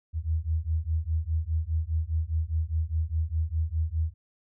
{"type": "beating tone pair", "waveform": "sine", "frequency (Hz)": [77.78, 82.68], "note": ["D#2", "E2"], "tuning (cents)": [0, 6], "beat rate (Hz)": 4.9, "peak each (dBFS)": -28, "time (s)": [0.13, 4.14], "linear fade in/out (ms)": 50, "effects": []}